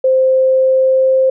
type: tone with pitch glide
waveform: sine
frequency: 522 to 525.3 Hz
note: C5 to C5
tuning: -4 to +7 cents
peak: -8 dBFS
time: 0.04-1.3 s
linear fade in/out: 5 ms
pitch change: +11 cents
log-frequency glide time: 0.18-1.17 s
effects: none